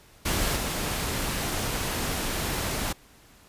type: noise with level steps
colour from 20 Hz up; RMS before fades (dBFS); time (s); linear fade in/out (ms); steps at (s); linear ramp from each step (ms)
pink; -26 / -29; 0.25-2.93; 10; 0.56; 2
effects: pink hiss -55 dBFS RMS until 3.48 s + resampled to 32000 Hz